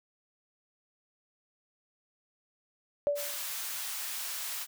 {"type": "tone with exponential decay", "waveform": "sine", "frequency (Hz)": 578, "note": "D5", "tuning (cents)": -28, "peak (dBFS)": -22, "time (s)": [3.07, 3.43], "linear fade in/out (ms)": 0, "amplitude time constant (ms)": 77}
{"type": "high-pass noise", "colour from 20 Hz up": "white", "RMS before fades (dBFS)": -37, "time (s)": [3.15, 4.67], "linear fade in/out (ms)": 50, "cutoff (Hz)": 940, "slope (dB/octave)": 12}
{"effects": []}